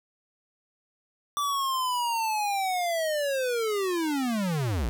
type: linear sweep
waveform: square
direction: down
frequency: 1169 to 49 Hz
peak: -26 dBFS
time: 1.37-4.89 s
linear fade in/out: 0 ms
effects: none